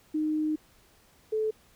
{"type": "tone pair in turn", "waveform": "sine", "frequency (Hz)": [308.1, 434.6], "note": ["D#4", "A4"], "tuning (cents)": [-17, -21], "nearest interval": "tritone", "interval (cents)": 596, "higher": "second", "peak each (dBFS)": [-25, -25], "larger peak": "neither", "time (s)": [[0.14, 0.56], [1.32, 1.51]], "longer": "first", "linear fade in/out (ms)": 10, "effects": ["pink hiss -61 dBFS RMS until 1.75 s"]}